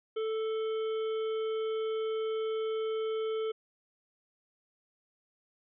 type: harmonic tone with a mistuned harmonic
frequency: 440 Hz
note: A4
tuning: in tune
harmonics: 1 / 3 / 5 / 7 / 8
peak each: -30 / -44 / -52 / -49 / -57 dBFS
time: 0.16-3.52 s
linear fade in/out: 10 ms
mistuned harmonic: 8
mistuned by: -73 cents
effects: none